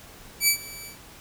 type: tone with ADSR envelope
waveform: 10% pulse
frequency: 2304 Hz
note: D7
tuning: 34 cents flat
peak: -7 dBFS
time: 0.4-0.98 s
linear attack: 78 ms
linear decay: 92 ms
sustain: -22 dB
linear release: 120 ms
effects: pink hiss -47 dBFS RMS until 1.2 s